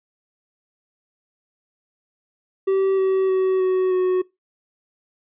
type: tone with pitch steps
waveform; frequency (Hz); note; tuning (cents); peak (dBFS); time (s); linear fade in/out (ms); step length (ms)
triangle; 385.7 / 381.3 / 376.9 / 372.6 / 368.3; G4 / G4 / F#4 / F#4 / F#4; -28 / -48 / +32 / +12 / -8; -14; 2.67-4.22; 10; 310
effects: noise-tail reverb RT60 0.2 s tail -22 dB re dry + resampled to 8000 Hz